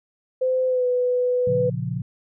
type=tone with pitch glide; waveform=sine; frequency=514 to 496.5 Hz; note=C5 to B4; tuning=-31 to +9 cents; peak=-18 dBFS; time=0.41-1.7 s; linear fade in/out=10 ms; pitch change=-60 cents; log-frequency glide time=0.67-0.86 s
type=chord; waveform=sine; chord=Bb minor; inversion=none; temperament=equal; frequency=116.54 / 138.59 / 174.61 Hz; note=Bb2 / Db3 / F3; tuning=0 / 0 / 0 cents; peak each=-28 / -28 / -29 dBFS; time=1.47-2.02 s; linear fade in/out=5 ms
effects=none